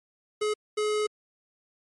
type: tone bursts at uneven times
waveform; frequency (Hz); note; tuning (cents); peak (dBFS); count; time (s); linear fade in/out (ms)
square; 423.8; G#4; +35; -25; 2; 0.41-0.54 / 0.77-1.07; 10
effects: MP3 48 kbps